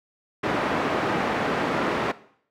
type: band-pass noise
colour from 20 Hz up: pink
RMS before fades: -25 dBFS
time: 0.43-2.12 s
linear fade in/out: 10 ms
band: 220 to 1800 Hz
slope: 12 dB/octave
effects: noise-tail reverb RT60 0.6 s tail -17 dB re dry